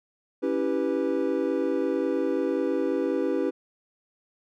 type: chord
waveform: triangle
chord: C# half-diminished seventh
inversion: none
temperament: equal with one note detuned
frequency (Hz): 277.2 / 326.4 / 392 / 493.9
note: C#4 / E4 / G4 / B4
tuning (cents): 0 / -17 / 0 / 0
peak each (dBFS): -27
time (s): 0.42-3.51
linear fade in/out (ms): 20
effects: none